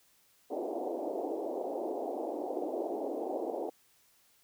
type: band-pass noise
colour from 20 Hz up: pink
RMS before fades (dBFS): -36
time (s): 0.5-3.7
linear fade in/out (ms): 10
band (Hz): 290 to 770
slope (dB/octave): 48
effects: white hiss -67 dBFS RMS until 4.43 s